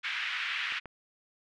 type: band-pass noise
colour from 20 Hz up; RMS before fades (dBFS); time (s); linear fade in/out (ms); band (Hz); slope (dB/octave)
white; -34; 0.03-0.8; 20; 1500 to 2800; 24
type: clicks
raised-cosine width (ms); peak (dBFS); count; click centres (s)
0.5; -33 / -28; 2; 0.723 / 0.857
effects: none